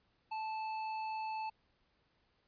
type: tone with tanh clipping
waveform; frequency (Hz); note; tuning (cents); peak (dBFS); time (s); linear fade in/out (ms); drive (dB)
triangle; 876; A5; -8; -39; 0.31-1.5; 10; 16
effects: pink hiss -75 dBFS RMS until 2.47 s + resampled to 11025 Hz